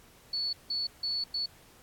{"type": "tone bursts at uneven times", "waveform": "sine", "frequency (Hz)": 4432, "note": "C#8", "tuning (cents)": -1, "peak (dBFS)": -29, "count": 4, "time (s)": [[0.33, 0.53], [0.7, 0.87], [1.03, 1.24], [1.34, 1.46]], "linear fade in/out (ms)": 5, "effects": ["pink hiss -58 dBFS RMS until 1.82 s", "AAC 64 kbps"]}